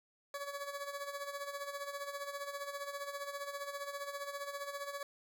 20% pulse tone with tremolo, 566 Hz, C#5, 36 cents sharp, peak -33 dBFS, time 0.34-5.03 s, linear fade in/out 2 ms, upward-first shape sine, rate 15 Hz, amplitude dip 65%, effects none

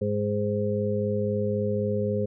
harmonic tone, 103.83 Hz, G#2, in tune, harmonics 1 / 2 / 4 / 5, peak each -29 / -29 / -29 / -29 dBFS, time 0.01-2.26 s, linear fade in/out 10 ms, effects none

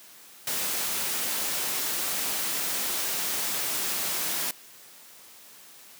white noise, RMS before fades -29 dBFS, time 0.47-4.51 s, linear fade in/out 2 ms, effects white hiss -50 dBFS RMS until 5.99 s + high-pass 150 Hz 12 dB/octave

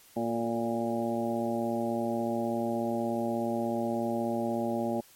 harmonic tone with a mistuned harmonic, 116.54 Hz, A#2, in tune, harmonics 1 / 2 / 3 / 4 / 5 / 6 / 7, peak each -42 / -31 / -34 / -41 / -34 / -39 / -37 dBFS, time 0.16-5.01 s, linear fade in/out 10 ms, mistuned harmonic 4, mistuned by -41 cents, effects white hiss -57 dBFS RMS until 5.15 s + MP3 64 kbps

